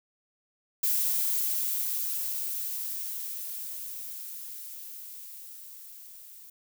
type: noise with level ramp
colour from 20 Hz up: violet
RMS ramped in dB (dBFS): -26 to -49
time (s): 0.83-6.5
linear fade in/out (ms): 5
effects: none